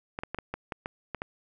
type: clicks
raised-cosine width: 0.5 ms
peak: -18 dBFS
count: 9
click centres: 0.189 / 0.235 / 0.346 / 0.387 / 0.54 / 0.722 / 0.859 / 1.147 / 1.219 s
effects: none